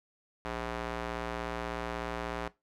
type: tone with band-pass filter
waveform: square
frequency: 58.27 Hz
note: A#1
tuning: in tune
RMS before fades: -37 dBFS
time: 0.45-2.48 s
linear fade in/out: 0 ms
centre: 1100 Hz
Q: 0.61
effects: noise-tail reverb RT60 0.2 s tail -18 dB re dry